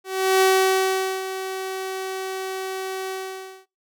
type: tone with ADSR envelope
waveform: sawtooth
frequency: 379.7 Hz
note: F#4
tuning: 45 cents sharp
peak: -10 dBFS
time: 0.04-3.66 s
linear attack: 370 ms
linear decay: 810 ms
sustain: -13 dB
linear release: 550 ms
effects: noise-tail reverb RT60 0.2 s tail -20 dB re dry